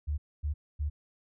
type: tone bursts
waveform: sine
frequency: 74 Hz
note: D2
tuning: 14 cents sharp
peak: -28 dBFS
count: 3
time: 0.07-0.9 s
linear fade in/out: 20 ms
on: 110 ms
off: 250 ms
effects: none